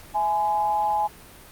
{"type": "tone with amplitude modulation", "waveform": "sine", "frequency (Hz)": 839, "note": "G#5", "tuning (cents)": 17, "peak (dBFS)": -17, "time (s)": [0.14, 1.08], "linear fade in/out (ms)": 20, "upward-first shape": "sine", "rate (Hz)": 180, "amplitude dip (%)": 65, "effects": ["pink hiss -46 dBFS RMS until 1.51 s", "Opus 48 kbps"]}